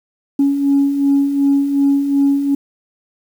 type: beating tone pair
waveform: sine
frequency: 277.2 / 279.9 Hz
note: C#4 / C#4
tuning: 0 / +17 cents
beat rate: 2.7 Hz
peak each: -19 / -11 dBFS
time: 0.39-2.55 s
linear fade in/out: 5 ms
effects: tanh soft clip ceiling -6 dBFS + 7-bit